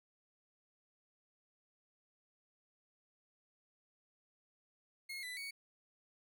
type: tone with pitch steps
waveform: 30% pulse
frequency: 2158 / 1993 / 2234 Hz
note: C#7 / B6 / C#7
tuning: -47 / +15 / +13 cents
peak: -40 dBFS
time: 5.09-5.51 s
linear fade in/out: 10 ms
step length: 140 ms
effects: none